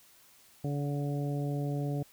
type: harmonic tone with a mistuned harmonic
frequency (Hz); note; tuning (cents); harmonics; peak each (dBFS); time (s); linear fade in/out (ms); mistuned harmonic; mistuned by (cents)
143.3; D3; -42; 1 / 2 / 3 / 4 / 5; -31 / -37 / -41 / -43 / -45; 0.64-2.03; 5; 5; +17
effects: white hiss -60 dBFS RMS until 2.12 s